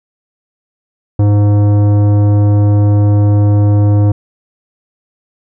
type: tone with tanh clipping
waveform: triangle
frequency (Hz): 103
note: G#2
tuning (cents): -14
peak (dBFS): -8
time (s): 1.19-4.12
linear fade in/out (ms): 5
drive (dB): 18
effects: none